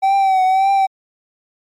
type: tone with vibrato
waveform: triangle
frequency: 767 Hz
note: G5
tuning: 38 cents flat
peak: -9 dBFS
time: 0.02-0.87 s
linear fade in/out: 20 ms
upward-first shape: triangle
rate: 1.8 Hz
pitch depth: 55 cents each way
effects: MP3 64 kbps